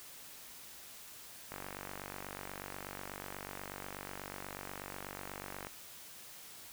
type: click train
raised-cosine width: 0.5 ms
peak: -27 dBFS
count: 201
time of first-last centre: 1.52-5.669 s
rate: 48.2 Hz
effects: white hiss -52 dBFS RMS until 6.72 s